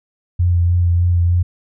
sine tone with vibrato, 87.31 Hz, F2, in tune, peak -11 dBFS, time 0.39-1.43 s, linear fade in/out 10 ms, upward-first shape sine, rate 3.3 Hz, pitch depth 21 cents each way, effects none

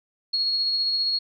sine tone with tremolo, 4313 Hz, C#8, 48 cents flat, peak -20 dBFS, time 0.33-1.19 s, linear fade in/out 10 ms, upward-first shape sine, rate 15 Hz, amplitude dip 25%, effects none

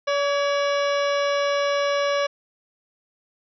harmonic tone with a mistuned harmonic, 570 Hz, C#5, 48 cents sharp, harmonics 1 / 2 / 3 / 4 / 5 / 6 / 7 / 9 / 10, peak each -21 / -27 / -31 / -33 / -35 / -37 / -38 / -40 / -41 dBFS, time 0.07-2.27 s, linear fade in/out 10 ms, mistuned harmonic 3, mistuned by -45 cents, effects none

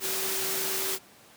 sine tone in noise, 382.6 Hz, G4, 42 cents flat, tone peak -37 dBFS, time 0-0.99 s, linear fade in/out 50 ms, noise white, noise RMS -30 dBFS, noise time 0-0.99 s, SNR -10 dB, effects pink hiss -54 dBFS RMS until 1.36 s + high-pass 150 Hz 12 dB/octave

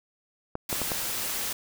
clicks, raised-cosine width 1 ms, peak -16 dBFS, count 4, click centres 0.554 / 0.728 / 0.817 / 0.918 s
white noise, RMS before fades -31 dBFS, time 0.69-1.53 s, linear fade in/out 5 ms
effects none

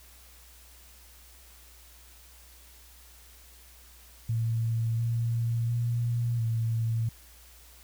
sine tone with pitch steps, 114.2 / 116.4 / 118.7 / 113.9 Hz, A#2 / A#2 / A#2 / A#2, -35 / -2 / +32 / -40 cents, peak -25 dBFS, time 4.29-7.09 s, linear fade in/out 5 ms, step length 700 ms, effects added 60 Hz sine -54 dBFS peak until 7.83 s + white hiss -55 dBFS RMS until 7.83 s

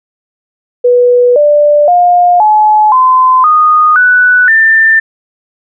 sine tone with pitch steps, 490 / 589.5 / 709.2 / 853.1 / 1026.3 / 1234.7 / 1485.4 / 1787 Hz, B4 / D5 / F5 / G#5 / C6 / D#6 / F#6 / A6, -14 / +6 / +26 / +46 / -34 / -14 / +6 / +26 cents, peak -3 dBFS, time 0.84-5 s, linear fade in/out 10 ms, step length 520 ms, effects none

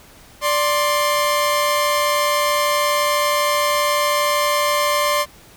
sawtooth tone pair together, 587.3 / 1055.6 Hz, D5 / C6, 0 / +15 cents, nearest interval minor seventh, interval 1015 cents, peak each -15 / -15 dBFS, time 0.41-5.26 s, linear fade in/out 50 ms, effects pink hiss -46 dBFS RMS until 5.56 s

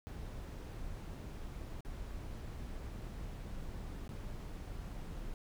brown noise with dropouts, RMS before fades -44 dBFS, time 0.07-5.34 s, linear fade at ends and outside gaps 0 ms, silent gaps 1.807-1.849 / 4.078-4.092 s, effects none

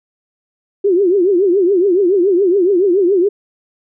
sine tone with vibrato, 374.5 Hz, F#4, 21 cents sharp, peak -9 dBFS, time 0.84-3.29 s, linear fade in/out 10 ms, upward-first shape triangle, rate 7.1 Hz, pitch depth 200 cents each way, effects none

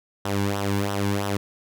sawtooth tone with flanger, 100.1 Hz, G2, 37 cents sharp, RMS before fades -25 dBFS, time 0.25-1.37 s, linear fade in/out 5 ms, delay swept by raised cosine 0.43 to 1.63 ms, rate 3 Hz, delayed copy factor -0.65, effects none

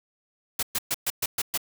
white noise bursts, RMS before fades -26 dBFS, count 7, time 0.59-1.576 s, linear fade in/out 5 ms, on 38 ms, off 120 ms, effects none

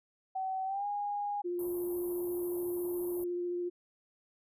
sine tone with pitch glide, 760 to 819.3 Hz, F#5 to G#5, +46 to -24 cents, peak -32 dBFS, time 0.35-1.42 s, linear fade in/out 10 ms, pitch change +130 cents, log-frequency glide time 0.65-0.86 s
sine tone with vibrato, 352.3 Hz, F4, 15 cents sharp, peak -32 dBFS, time 1.44-3.7 s, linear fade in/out 20 ms, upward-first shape triangle, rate 14 Hz, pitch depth 13 cents each way
white band-stop noise, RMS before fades -43 dBFS, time 1.59-3.24 s, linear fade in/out 2 ms, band 1000 to 11000 Hz, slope 48 dB/octave
effects resampled to 32000 Hz

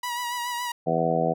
sawtooth tone with vibrato, 969 Hz, B5, 33 cents flat, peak -24 dBFS, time 0.03-0.72 s, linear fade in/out 5 ms, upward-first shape sine, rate 7.1 Hz, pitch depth 34 cents each way
harmonic tone, 82.5 Hz, E2, 2 cents sharp, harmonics 2 / 3 / 4 / 5 / 6 / 7 / 8 / 9, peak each -28 / -32 / -33 / -32 / -27 / -33 / -27 / -27 dBFS, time 0.86-1.34 s, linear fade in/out 20 ms
effects none

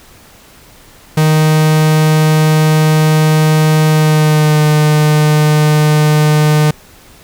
45% pulse tone with pitch glide, 155.4 to 151.76 Hz, D#3 to D#3, -2 to -43 cents, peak -7 dBFS, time 1.17-6.71 s, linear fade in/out 5 ms, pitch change -41 cents, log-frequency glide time 3.9-4.63 s, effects pink hiss -41 dBFS RMS until 7.23 s

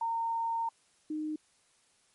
sine tone pair in turn, 917 / 307.5 Hz, A#5 / D#4, -29 / -20 cents, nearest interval octave + perfect fifth, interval 1891 cents, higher first, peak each -29 / -32 dBFS, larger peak first, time 0.01-0.69 / 1.1-1.36 s, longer first, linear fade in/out 5 ms, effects white hiss -68 dBFS RMS until 2.14 s + MP3 48 kbps

